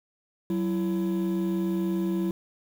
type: tone pair together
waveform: triangle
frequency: 188 / 335 Hz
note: F#3 / E4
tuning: +28 / +28 cents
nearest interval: minor seventh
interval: 1000 cents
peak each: -24 / -25 dBFS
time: 0.5-2.31 s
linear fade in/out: 2 ms
effects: tanh soft clip ceiling -17 dBFS + 8-bit